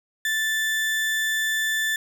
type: tone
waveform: 35% pulse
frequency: 1760 Hz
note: A6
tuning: in tune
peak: -20 dBFS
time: 0.25-1.96 s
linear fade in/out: 2 ms
effects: none